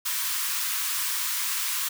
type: high-pass noise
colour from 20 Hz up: white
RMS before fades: -28 dBFS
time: 0.05-1.89 s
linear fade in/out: 10 ms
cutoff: 930 Hz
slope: 96 dB/octave
effects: none